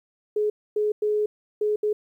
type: tone bursts at uneven times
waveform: sine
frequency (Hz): 421.9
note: G#4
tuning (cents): +27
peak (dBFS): -20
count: 5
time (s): 0.36-0.5 / 0.76-0.92 / 1.02-1.26 / 1.61-1.76 / 1.83-1.93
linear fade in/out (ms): 5
effects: 10-bit